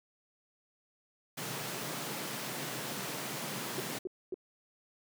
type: high-pass noise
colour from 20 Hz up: pink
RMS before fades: -39 dBFS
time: 1.37-3.99 s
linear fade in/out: 10 ms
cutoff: 120 Hz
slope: 96 dB/octave
type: tone bursts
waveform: sine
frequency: 370 Hz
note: F#4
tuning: in tune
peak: -33 dBFS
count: 3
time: 3.78-4.343 s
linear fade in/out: 2 ms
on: 21 ms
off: 250 ms
effects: none